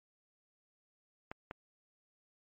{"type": "clicks", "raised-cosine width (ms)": 0.5, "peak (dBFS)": -26, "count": 2, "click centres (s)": [1.315, 1.511], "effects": ["MP3 48 kbps"]}